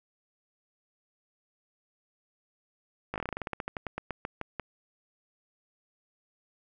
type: slowing click train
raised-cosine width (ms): 0.5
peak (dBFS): -18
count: 21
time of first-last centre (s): 3.14-4.597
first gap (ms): 18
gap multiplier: 1.13
effects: none